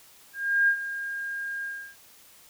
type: tone with ADSR envelope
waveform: sine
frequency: 1614 Hz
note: G#6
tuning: 50 cents flat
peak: -17 dBFS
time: 0.33-1.96 s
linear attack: 350 ms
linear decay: 78 ms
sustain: -13 dB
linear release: 320 ms
effects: white hiss -54 dBFS RMS until 2.49 s